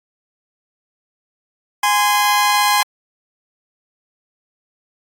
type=tone pair together; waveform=sawtooth; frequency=827.1 / 1034 Hz; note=G#5 / C6; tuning=-7 / -21 cents; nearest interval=major third; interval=386 cents; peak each=-12 dBFS; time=1.83-2.83 s; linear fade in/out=5 ms; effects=AAC 48 kbps